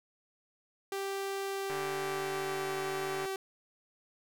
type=tone with pitch glide; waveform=sawtooth; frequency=392 to 385.3 Hz; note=G4 to G4; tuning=0 to -30 cents; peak=-30 dBFS; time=0.92-3.36 s; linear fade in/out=2 ms; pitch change=-30 cents; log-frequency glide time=1.48-2.74 s
type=click train; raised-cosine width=0.5 ms; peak=-26 dBFS; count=228; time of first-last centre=1.7-3.255 s; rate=146 Hz
effects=none